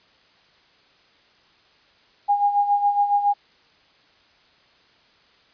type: tone with tremolo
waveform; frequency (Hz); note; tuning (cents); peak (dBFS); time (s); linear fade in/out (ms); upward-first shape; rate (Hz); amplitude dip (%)
sine; 815; G#5; -33; -14; 2.28-3.34; 20; sine; 7.2; 65
effects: white hiss -57 dBFS RMS until 5.53 s + resampled to 11025 Hz